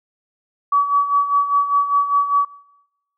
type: tone with tremolo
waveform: sine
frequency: 1140 Hz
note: C#6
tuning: 48 cents sharp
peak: -11 dBFS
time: 0.72-2.45 s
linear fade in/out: 5 ms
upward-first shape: sine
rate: 5 Hz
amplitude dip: 70%
effects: noise-tail reverb RT60 0.9 s tail -21 dB re dry